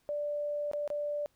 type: tone with dropouts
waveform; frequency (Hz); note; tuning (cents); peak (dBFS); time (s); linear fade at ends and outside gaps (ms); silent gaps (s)
sine; 587.3; D5; 0; -31; 0.09-1.26; 0; 0.714-0.734 / 0.877-0.902
effects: pink hiss -72 dBFS RMS until 1.35 s